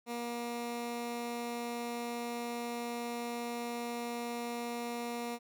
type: tone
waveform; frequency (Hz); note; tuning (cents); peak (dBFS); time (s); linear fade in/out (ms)
15% pulse; 237.6; A#3; +33; -30; 0.06-5.39; 50
effects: none